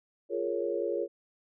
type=chord; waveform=sine; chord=Bb minor seventh; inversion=second; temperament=equal; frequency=349.2 / 415.3 / 466.2 / 554.4 Hz; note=F4 / Ab4 / Bb4 / Db5; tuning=0 / 0 / 0 / 0 cents; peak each=-34 dBFS; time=0.29-1.08 s; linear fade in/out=50 ms; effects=none